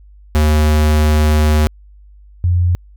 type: tone pair in turn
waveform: square / sine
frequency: 76.2 / 88.28 Hz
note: D#2 / F2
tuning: -36 / +19 cents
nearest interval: minor third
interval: 255 cents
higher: second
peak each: -10 dBFS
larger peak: neither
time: 0.35-1.67 / 2.44-2.75 s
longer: first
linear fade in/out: 0 ms
effects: added 50 Hz sine -39 dBFS peak until 2.96 s